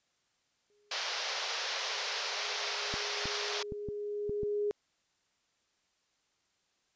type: tone with exponential growth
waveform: sine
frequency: 413.8 Hz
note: G#4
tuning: 6 cents flat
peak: -28 dBFS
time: 0.7-4.71 s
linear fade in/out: 0 ms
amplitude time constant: 870 ms
type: band-pass noise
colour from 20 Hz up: white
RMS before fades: -36 dBFS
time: 0.91-3.63 s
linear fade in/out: 5 ms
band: 440 to 5700 Hz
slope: 48 dB/octave
type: clicks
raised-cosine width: 3 ms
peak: -26 dBFS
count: 6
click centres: 2.94 / 3.256 / 3.722 / 3.887 / 4.295 / 4.433 s
effects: white hiss -75 dBFS RMS until 6.95 s + resampled to 16000 Hz